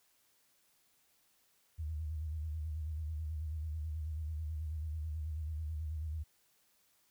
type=tone with vibrato; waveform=sine; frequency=77.78 Hz; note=D#2; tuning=in tune; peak=-36 dBFS; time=1.78-6.24 s; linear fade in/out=20 ms; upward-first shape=square; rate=9.2 Hz; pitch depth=60 cents each way; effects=white hiss -72 dBFS RMS until 7.1 s